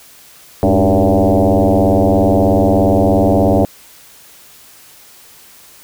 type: tone with frequency modulation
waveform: sine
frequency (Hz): 184.8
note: F#3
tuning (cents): -2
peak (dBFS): -8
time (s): 0.63-3.65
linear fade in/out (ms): 0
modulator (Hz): 96.9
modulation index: 5.6
effects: white hiss -42 dBFS RMS until 5.83 s